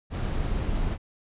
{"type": "noise", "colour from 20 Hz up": "brown", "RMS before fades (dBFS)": -27, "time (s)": [0.1, 0.98], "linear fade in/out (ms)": 50, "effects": ["resampled to 8000 Hz"]}